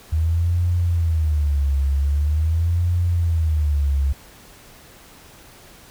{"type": "tone with vibrato", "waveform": "sine", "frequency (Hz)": 77.78, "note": "D#2", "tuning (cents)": 0, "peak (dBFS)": -16, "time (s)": [0.12, 4.13], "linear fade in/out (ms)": 10, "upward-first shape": "sine", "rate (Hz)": 0.44, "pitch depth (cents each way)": 210, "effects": ["pink hiss -46 dBFS RMS until 5.9 s"]}